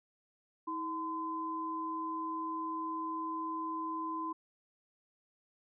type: tone pair together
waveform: sine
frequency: 321.5 / 1022 Hz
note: E4 / C6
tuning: -43 / -41 cents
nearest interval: octave + minor sixth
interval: 2002 cents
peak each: -40 / -36 dBFS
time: 0.67-4.33 s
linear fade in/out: 10 ms
effects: none